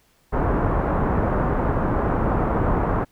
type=low-pass noise; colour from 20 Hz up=pink; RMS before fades=-21 dBFS; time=0.32-3.05 s; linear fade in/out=20 ms; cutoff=1300 Hz; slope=24 dB/octave; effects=pink hiss -61 dBFS RMS until 3.11 s